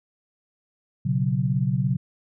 sine chord, B suspended second, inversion none, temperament equal with one note detuned, 121.28 / 138.59 / 185 Hz, B2 / C#3 / F#3, -31 / 0 / 0 cents, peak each -25 / -23 / -26 dBFS, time 1.05-1.97 s, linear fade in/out 10 ms, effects none

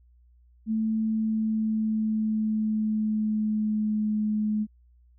sine tone with pitch glide, 220 to 213 Hz, A3 to G#3, 0 to +44 cents, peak -23 dBFS, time 0.66-4.67 s, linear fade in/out 50 ms, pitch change -56 cents, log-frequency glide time 1-4.17 s, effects added 60 Hz sine -55 dBFS peak until 5.18 s

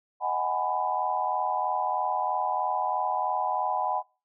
sine chord, G# minor seventh, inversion second, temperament just, 623 / 747.5 / 830.6 / 996.7 Hz, D#5 / F#5 / G#5 / B5, +2 / +17 / 0 / +16 cents, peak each -35 / -29 / -30 / -30 dBFS, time 0.2-4.03 s, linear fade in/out 50 ms, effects noise-tail reverb RT60 0.3 s tail -23 dB re dry

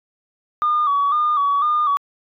sine tone with vibrato, 1172 Hz, D6, 4 cents flat, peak -14 dBFS, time 0.62-1.97 s, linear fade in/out 0 ms, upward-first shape square, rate 2 Hz, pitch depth 60 cents each way, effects tanh soft clip ceiling -11 dBFS

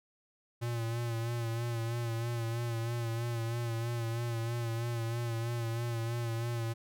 square tone with vibrato, 116.6 Hz, A#2, 1 cent sharp, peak -33 dBFS, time 0.61-6.74 s, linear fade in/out 20 ms, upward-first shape sine, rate 3.1 Hz, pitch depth 41 cents each way, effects none

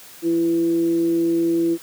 sine tone with frequency modulation, 334.5 Hz, E4, 25 cents sharp, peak -16 dBFS, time 0.22-1.78 s, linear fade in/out 50 ms, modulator 163 Hz, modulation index 0.26, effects white hiss -43 dBFS RMS until 1.82 s + high-pass 100 Hz 12 dB/octave

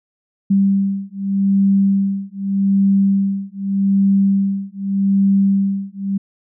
sine beating tone pair, 196 / 196.83 Hz, G3 / G3, 0 / +7 cents, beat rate 0.83 Hz, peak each -16 dBFS, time 0.5-6.18 s, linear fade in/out 10 ms, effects none

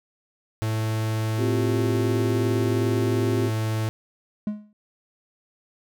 45% pulse tone, 109.9 Hz, A2, 2 cents flat, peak -23 dBFS, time 0.62-3.89 s, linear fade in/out 0 ms
sine chord, C suspended fourth, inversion none, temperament equal, 261.6 / 349.2 / 392 Hz, C4 / F4 / G4, 0 / 0 / 0 cents, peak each -27 dBFS, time 1.37-3.51 s, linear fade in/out 50 ms
triangle tone with exponential decay, 210 Hz, G#3, 19 cents sharp, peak -19 dBFS, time 4.47-4.73 s, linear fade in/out 2 ms, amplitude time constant 56 ms
effects none

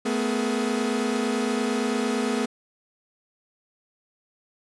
45% pulse tone cluster, 221.8 / 250.6 / 422.5 / 474.9 Hz, A3 / B3 / G#4 / A#4, +14 / +25 / +30 / +32 cents, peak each -28 / -27 / -29 / -33 dBFS, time 0.05-2.46 s, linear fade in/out 10 ms, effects resampled to 24000 Hz

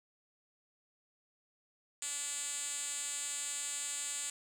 5% pulse tone with band-pass filter, 288.2 Hz, D4, 33 cents flat, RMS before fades -39 dBFS, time 2.02-4.3 s, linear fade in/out 2 ms, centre 7300 Hz, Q 3.9, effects none

